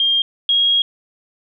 sine tone pair in turn, 3212 / 3281 Hz, G7 / G#7, +41 / -22 cents, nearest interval unison, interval 37 cents, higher second, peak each -13 / -12 dBFS, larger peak second, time 0-0.22 / 0.49-0.82 s, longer second, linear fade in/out 2 ms, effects none

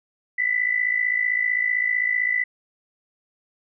sine tone with amplitude modulation, 1990 Hz, B6, 13 cents sharp, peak -16 dBFS, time 0.38-2.44 s, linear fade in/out 10 ms, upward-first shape sine, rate 55.6 Hz, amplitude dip 75%, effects none

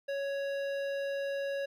sine tone with hard clipping, 556 Hz, C#5, 5 cents sharp, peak -34 dBFS, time 0.08-1.66 s, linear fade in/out 10 ms, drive 13 dB, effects none

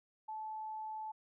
sine tone, 869 Hz, A5, 22 cents flat, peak -40 dBFS, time 0.28-1.12 s, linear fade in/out 10 ms, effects none

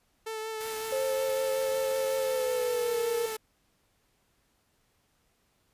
sawtooth tone with vibrato, 440 Hz, A4, in tune, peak -30 dBFS, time 0.26-3.37 s, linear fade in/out 10 ms, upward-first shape triangle, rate 5.4 Hz, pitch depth 23 cents each way
white noise, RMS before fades -41 dBFS, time 0.6-3.37 s, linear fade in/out 10 ms
sine tone with pitch glide, 530 to 469.5 Hz, C5 to A#4, +22 to +12 cents, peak -27 dBFS, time 0.92-3.26 s, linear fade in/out 5 ms, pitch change -210 cents, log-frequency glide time 2.19-3 s
effects pink hiss -71 dBFS RMS until 5.73 s + resampled to 32000 Hz

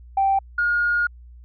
sine tone pair in turn, 781 / 1429.1 Hz, G5 / F6, -7 / +39 cents, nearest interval minor seventh, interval 1046 cents, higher second, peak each -15 / -17 dBFS, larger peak first, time 0.17-0.39 / 0.58-1.07 s, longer second, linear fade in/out 5 ms, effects tanh soft clip ceiling -11 dBFS + added 60 Hz sine -41 dBFS peak until 1.44 s

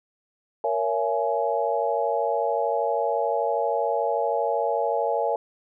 sine chord, A# half-diminished seventh, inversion none, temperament just, 466.2 / 559.4 / 671.3 / 839.1 Hz, A#4 / C#5 / E5 / G#5, 0 / +16 / +31 / +18 cents, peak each -27 dBFS, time 0.64-5.36 s, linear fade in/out 2 ms, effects none

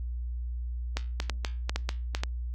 clicks, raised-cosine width 0.2 ms, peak -12 dBFS, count 9, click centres 0.97 / 1.201 / 1.297 / 1.448 / 1.695 / 1.76 / 1.891 / 2.149 / 2.235 s, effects added 60 Hz sine -31 dBFS peak until 2.54 s + Opus 48 kbps

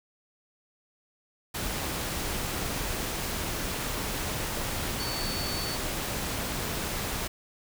sine tone in noise, 4478 Hz, C#8, 17 cents sharp, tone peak -35 dBFS, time 4.99-5.76 s, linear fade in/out 10 ms, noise pink, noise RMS -32 dBFS, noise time 1.54-7.28 s, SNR -6 dB, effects none

